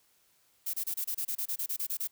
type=noise bursts; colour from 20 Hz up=violet; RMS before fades=-33 dBFS; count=14; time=0.66-2.075 s; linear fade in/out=10 ms; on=76 ms; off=27 ms; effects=white hiss -68 dBFS RMS until 2.11 s